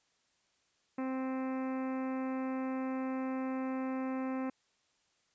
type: harmonic tone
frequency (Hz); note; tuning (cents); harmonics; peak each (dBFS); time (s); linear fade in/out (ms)
261.6; C4; 0; 1 / 2 / 3 / 4 / 5 / 6 / 7 / 8 / 9 / 10; -34 / -42 / -46 / -47 / -51 / -56 / -55 / -56 / -59 / -59; 0.98-4.5; 5
effects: white hiss -74 dBFS RMS until 5.34 s + resampled to 16000 Hz